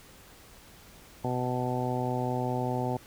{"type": "harmonic tone", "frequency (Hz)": 125.1, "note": "B2", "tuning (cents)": 23, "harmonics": [1, 2, 3, 4, 5, 6, 7], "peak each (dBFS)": [-32, -34, -36, -37, -38, -36, -36], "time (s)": [1.24, 2.97], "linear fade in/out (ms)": 5, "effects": ["pink hiss -53 dBFS RMS until 3.06 s"]}